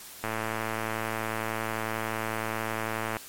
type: click train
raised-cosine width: 0.5 ms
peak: -15 dBFS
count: 326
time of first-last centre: 0.24-3.168 s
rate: 111 Hz
effects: white hiss -45 dBFS RMS until 3.28 s + MP3 64 kbps